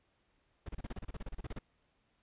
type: noise bursts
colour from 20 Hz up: brown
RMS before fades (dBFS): -40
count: 16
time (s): 0.66-1.589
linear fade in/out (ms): 5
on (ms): 29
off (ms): 31
effects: pink hiss -75 dBFS RMS until 2.22 s + resampled to 8000 Hz